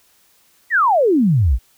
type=exponential sweep; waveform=sine; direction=down; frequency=2009 to 51.1 Hz; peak=-11 dBFS; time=0.7-1.59 s; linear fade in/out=50 ms; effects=white hiss -56 dBFS RMS until 1.77 s